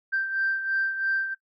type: beating tone pair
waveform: sine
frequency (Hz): 1568 / 1571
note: G6 / G6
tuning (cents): 0 / +3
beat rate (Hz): 3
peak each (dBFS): -24 / -31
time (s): 0.12-1.35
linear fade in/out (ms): 20
effects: noise-tail reverb RT60 0.1 s tail -18 dB re dry + tanh soft clip ceiling -17 dBFS